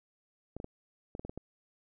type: clicks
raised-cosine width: 2 ms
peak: -27 dBFS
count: 8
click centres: 0.566 / 0.601 / 0.644 / 1.151 / 1.195 / 1.25 / 1.295 / 1.376 s
effects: none